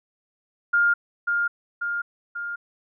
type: tone with echo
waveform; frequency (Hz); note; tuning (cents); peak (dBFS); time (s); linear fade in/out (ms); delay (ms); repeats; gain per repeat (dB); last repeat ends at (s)
sine; 1409; F6; +15; -16; 0.73-0.94; 10; 540; 3; -4; 2.56
effects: none